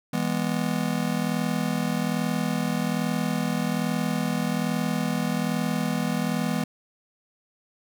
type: chord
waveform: square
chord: E major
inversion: none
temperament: just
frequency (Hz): 164.81 / 206 / 247.2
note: E3 / G#3 / B3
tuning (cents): 0 / -14 / +2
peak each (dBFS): -29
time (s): 0.13-6.64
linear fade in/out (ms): 5
effects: none